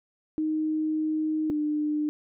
sine tone pair in turn, 311.1 / 300.4 Hz, D#4 / D4, 0 / +39 cents, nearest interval minor second, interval 61 cents, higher first, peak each -24 dBFS, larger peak neither, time 0.38-1.5 / 1.5-2.09 s, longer first, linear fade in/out 0 ms, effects none

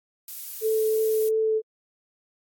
violet noise, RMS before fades -35 dBFS, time 0.28-1.29 s, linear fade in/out 2 ms
sine tone with vibrato, 439 Hz, A4, 4 cents flat, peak -20 dBFS, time 0.61-1.62 s, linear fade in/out 50 ms, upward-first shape triangle, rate 2.9 Hz, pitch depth 9 cents each way
effects AAC 64 kbps

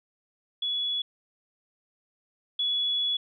sine tone pair in turn, 3393 / 3393 Hz, G#7 / G#7, +36 / +36 cents, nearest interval unison, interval 0 cents, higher neither, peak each -26 / -24 dBFS, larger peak second, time 0.62-1.02 / 2.59-3.17 s, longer second, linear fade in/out 5 ms, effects none

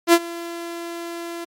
sawtooth tone with ADSR envelope, 340 Hz, F4, 46 cents flat, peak -4 dBFS, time 0.07-1.45 s, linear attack 61 ms, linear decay 54 ms, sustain -21 dB, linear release 13 ms, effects MP3 64 kbps

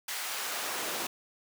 pink noise with high-pass filter sweep, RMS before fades -35 dBFS, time 0.08-1.07 s, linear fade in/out 5 ms, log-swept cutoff 1400 to 320 Hz, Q 0.71, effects none

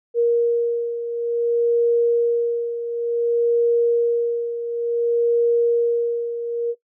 sine beating tone pair, 470.5 / 471.06 Hz, A#4 / A#4, +16 / +18 cents, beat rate 0.56 Hz, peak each -17 / -23 dBFS, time 0.14-6.75 s, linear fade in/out 50 ms, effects noise-tail reverb RT60 0.1 s tail -18 dB re dry

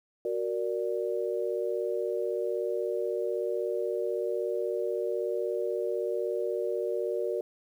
sine chord, Gb augmented, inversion none, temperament equal, 370 / 466.2 / 587.3 Hz, Gb4 / Bb4 / D5, 0 / 0 / 0 cents, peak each -32 / -31 / -34 dBFS, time 0.25-7.41 s, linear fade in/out 2 ms, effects 10-bit

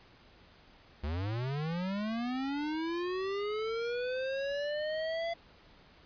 square linear sweep, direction up, 69.3 to 681 Hz, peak -33 dBFS, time 1.03-5.34 s, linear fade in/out 10 ms, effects pink hiss -59 dBFS RMS until 6.05 s + resampled to 11025 Hz

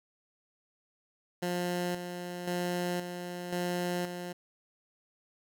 15% pulse tone with tremolo, 177.1 Hz, F3, 24 cents sharp, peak -24 dBFS, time 1.42-4.33 s, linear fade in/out 10 ms, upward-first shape square, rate 0.95 Hz, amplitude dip 55%, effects none

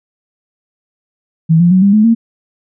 sine tone with pitch steps, 162 / 173.63 / 186.09 / 199.45 / 213.8 / 229.1 Hz, E3 / F3 / F#3 / G3 / A3 / A#3, -30 / -10 / +10 / +30 / -49 / -30 cents, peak -5 dBFS, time 1.49-2.15 s, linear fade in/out 20 ms, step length 110 ms, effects none

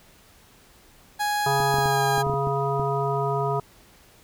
30% pulse tone with pitch glide, 830.6 to 812.6 Hz, G#5 to G#5, 0 to -38 cents, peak -20 dBFS, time 1.19-2.23 s, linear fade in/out 20 ms, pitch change -38 cents, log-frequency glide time 1.71-2.03 s
harmonic tone, 138.59 Hz, C#3, in tune, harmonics 1 / 3 / 5 / 7 / 9, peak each -27 / -27 / -29 / -29 / -31 dBFS, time 1.46-3.6 s, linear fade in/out 5 ms
clicks, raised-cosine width 3 ms, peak -20 dBFS, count 10, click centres 1.602 / 1.742 / 1.785 / 1.858 / 2.18 / 2.268 / 2.298 / 2.338 / 2.472 / 2.797 s
effects pink hiss -54 dBFS RMS until 4.23 s

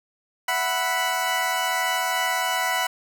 20% pulse chord, E suspended second, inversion none, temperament equal, 659.3 / 740 / 987.8 Hz, E5 / F#5 / B5, 0 / 0 / 0 cents, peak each -26 / -21 / -20 dBFS, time 0.48-2.87 s, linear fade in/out 5 ms, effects none

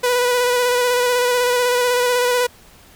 sawtooth tone with vibrato, 492.3 Hz, B4, 6 cents flat, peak -11 dBFS, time 0.03-2.47 s, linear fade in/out 10 ms, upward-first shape square, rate 16 Hz, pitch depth 20 cents each way, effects pink hiss -47 dBFS RMS until 2.95 s

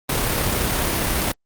pink noise with amplitude modulation, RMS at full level -20 dBFS, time 0.09-1.32 s, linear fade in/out 5 ms, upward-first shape sine, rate 34.7 Hz, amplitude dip 25%, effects Opus 32 kbps

